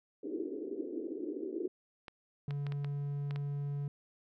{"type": "band-pass noise", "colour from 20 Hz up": "pink", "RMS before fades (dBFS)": -39, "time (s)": [0.23, 1.68], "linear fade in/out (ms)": 5, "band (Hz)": [300, 410], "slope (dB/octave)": 48}
{"type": "clicks", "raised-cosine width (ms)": 0.3, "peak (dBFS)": -29, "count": 7, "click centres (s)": [2.082, 2.508, 2.667, 2.722, 2.846, 3.309, 3.36]}
{"type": "tone", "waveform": "triangle", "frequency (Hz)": 142.8, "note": "D3", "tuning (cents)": -48, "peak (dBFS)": -32, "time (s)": [2.48, 3.88], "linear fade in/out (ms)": 2}
{"effects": []}